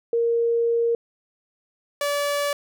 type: tone pair in turn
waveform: sine / sawtooth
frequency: 466.2 / 576 Hz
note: A#4 / D5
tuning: 0 / -34 cents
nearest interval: major third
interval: 366 cents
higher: second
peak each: -18 dBFS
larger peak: neither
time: 0.13-0.95 / 2.01-2.53 s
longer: first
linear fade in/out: 2 ms
effects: none